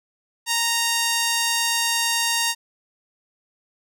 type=tone with band-pass filter; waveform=sawtooth; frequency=929 Hz; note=A#5; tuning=6 cents flat; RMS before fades=-22 dBFS; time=0.46-2.55 s; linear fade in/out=50 ms; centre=6900 Hz; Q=0.6; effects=none